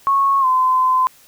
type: tone with pitch glide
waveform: sine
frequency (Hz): 1100 to 1026.3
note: C#6 to C6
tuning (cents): -14 to -34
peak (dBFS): -12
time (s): 0.07-1.07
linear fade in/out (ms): 0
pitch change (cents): -120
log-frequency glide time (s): 0.4-0.46
effects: white hiss -49 dBFS RMS until 1.27 s